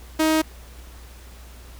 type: tone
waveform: sawtooth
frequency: 315 Hz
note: D#4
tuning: 21 cents sharp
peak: -13 dBFS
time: 0.19-0.42 s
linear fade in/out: 10 ms
effects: added 60 Hz sine -41 dBFS peak until 1.79 s + pink hiss -48 dBFS RMS until 1.79 s